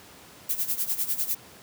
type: noise with tremolo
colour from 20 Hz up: violet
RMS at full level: -25 dBFS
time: 0.49-1.35 s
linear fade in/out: 5 ms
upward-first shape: sine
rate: 10 Hz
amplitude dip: 80%
effects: pink hiss -49 dBFS RMS until 1.62 s + high-pass 100 Hz 12 dB/octave